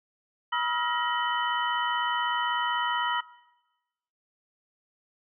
sine tone cluster, 968 / 1275 / 1391 / 1893 / 3017 Hz, B5 / D#6 / F6 / A#6 / F#7, -35 / +42 / -7 / +26 / +33 cents, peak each -28 / -31 / -34 / -33 / -33 dBFS, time 0.52-3.21 s, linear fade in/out 10 ms, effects noise-tail reverb RT60 1.0 s tail -20 dB re dry

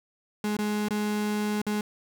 35% pulse tone with dropouts, 209.7 Hz, G#3, 17 cents sharp, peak -24 dBFS, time 0.44-1.81 s, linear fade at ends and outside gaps 2 ms, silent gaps 0.568-0.588 / 0.885-0.907 / 1.617-1.666 s, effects 11-bit

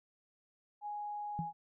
sine tone, 830.6 Hz, G#5, in tune, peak -38 dBFS, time 0.81-1.53 s, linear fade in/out 50 ms
sine tone with exponential decay, 164.81 Hz, E3, in tune, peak -31 dBFS, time 1.39-1.53 s, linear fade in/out 0 ms, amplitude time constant 30 ms
effects none

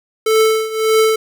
square tone with tremolo, 439.8 Hz, A4, 1 cent flat, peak -9 dBFS, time 0.26-1.16 s, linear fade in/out 5 ms, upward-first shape triangle, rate 1.7 Hz, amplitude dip 85%, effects none

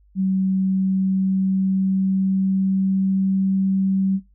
sine tone with pitch glide, 190 to 192.21 Hz, F#3 to G3, +46 to -34 cents, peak -17 dBFS, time 0.15-4.2 s, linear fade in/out 50 ms, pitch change +20 cents, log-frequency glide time 0.46-3.54 s, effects noise-tail reverb RT60 0.2 s tail -17 dB re dry + added 50 Hz sine -52 dBFS peak until 4.34 s

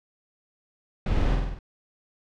brown noise with echo, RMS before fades -24 dBFS, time 1.06-1.35 s, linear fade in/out 2 ms, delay 48 ms, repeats 5, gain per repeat -3 dB, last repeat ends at 1.59 s, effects low-pass 4000 Hz 12 dB/octave

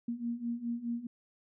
sine beating tone pair, 233.1 / 237.9 Hz, A#3 / A#3, 0 / +35 cents, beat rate 4.8 Hz, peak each -38 / -35 dBFS, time 0.08-1.07 s, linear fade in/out 5 ms, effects none

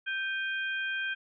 sine tone cluster, 1563 / 2464 / 3196 Hz, G6 / D#7 / G7, -6 / -17 / +33 cents, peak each -31 / -38 / -40 dBFS, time 0.06-1.15 s, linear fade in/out 20 ms, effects none

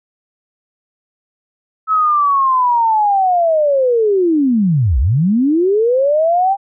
sine linear two-way sweep, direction down then up, 1302 to 55 to 802 Hz, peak -10 dBFS, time 1.87-6.57 s, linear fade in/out 50 ms, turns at 4.99 s, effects none

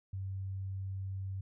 sine tone, 96.1 Hz, G2, 34 cents flat, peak -36 dBFS, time 0.13-1.41 s, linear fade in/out 5 ms, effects none

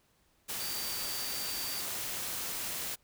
sine tone in noise, 4635 Hz, D8, 24 cents flat, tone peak -40 dBFS, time 0.59-1.82 s, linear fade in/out 20 ms, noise white, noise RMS -37 dBFS, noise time 0.48-2.96 s, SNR -6 dB, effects pink hiss -70 dBFS RMS until 3.03 s

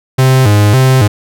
45% pulse tone with vibrato, 116.54 Hz, A#2, in tune, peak -5 dBFS, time 0.18-1.08 s, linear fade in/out 10 ms, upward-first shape square, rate 1.8 Hz, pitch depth 200 cents each way, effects none

